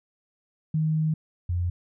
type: tone pair in turn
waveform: sine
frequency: 156.7 / 87.94 Hz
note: D#3 / F2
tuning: +13 / +13 cents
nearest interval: minor seventh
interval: 1000 cents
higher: first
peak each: -21 / -23 dBFS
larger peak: first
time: 0.74-1.14 / 1.49-1.7 s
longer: first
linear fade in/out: 5 ms
effects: none